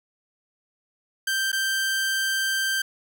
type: tone with dropouts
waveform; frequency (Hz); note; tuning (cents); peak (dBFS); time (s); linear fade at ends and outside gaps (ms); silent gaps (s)
sawtooth; 1568; G6; 0; -19; 1.27-2.82; 5; 1.518-1.528
effects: none